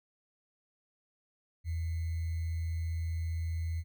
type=tone with sample-and-hold; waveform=sine; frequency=82.41 Hz; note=E2; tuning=in tune; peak=-31 dBFS; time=1.64-3.84 s; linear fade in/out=50 ms; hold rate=2100 Hz; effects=none